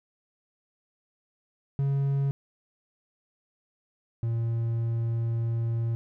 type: tone pair in turn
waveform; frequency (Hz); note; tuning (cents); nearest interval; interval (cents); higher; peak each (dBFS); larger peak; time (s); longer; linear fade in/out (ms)
triangle; 138.59 / 115.37; C#3 / A#2; 0 / -17; minor third; 317; first; -21 / -23; first; 1.79-2.31 / 4.23-5.95; second; 0
effects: none